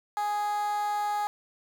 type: tone with high-pass filter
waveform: 15% pulse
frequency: 415.3 Hz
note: G#4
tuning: in tune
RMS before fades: -29 dBFS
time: 0.17-1.27 s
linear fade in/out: 0 ms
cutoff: 880 Hz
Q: 7.6
effects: none